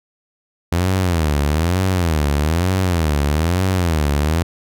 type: tone with vibrato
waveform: sawtooth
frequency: 82.41 Hz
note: E2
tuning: in tune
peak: -11 dBFS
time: 0.72-4.43 s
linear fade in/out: 5 ms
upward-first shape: sine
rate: 1.1 Hz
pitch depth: 240 cents each way
effects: none